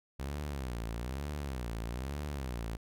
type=tone with vibrato; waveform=sawtooth; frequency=64.4 Hz; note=C2; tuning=27 cents flat; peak=-32 dBFS; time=0.19-2.77 s; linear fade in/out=10 ms; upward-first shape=sine; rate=1.1 Hz; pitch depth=240 cents each way; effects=none